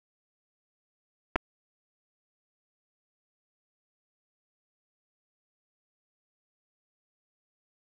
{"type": "clicks", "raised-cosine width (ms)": 0.5, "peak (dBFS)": [-10, -10], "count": 2, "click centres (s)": [1.358, 1.361], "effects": []}